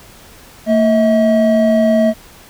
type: tone pair together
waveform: triangle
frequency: 226.6 / 641 Hz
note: A#3 / E5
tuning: -49 / -49 cents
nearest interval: octave + tritone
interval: 1800 cents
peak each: -10 dBFS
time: 0.66-2.14 s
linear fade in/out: 50 ms
effects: pink hiss -41 dBFS RMS until 2.49 s